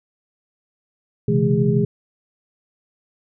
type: tone cluster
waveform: sine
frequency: 127.2 / 139.4 / 166 / 213 / 408.9 Hz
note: C3 / C#3 / E3 / G#3 / G#4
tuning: -48 / +10 / +12 / +44 / -27 cents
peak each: -21 dBFS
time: 1.28-1.85 s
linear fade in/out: 5 ms
effects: none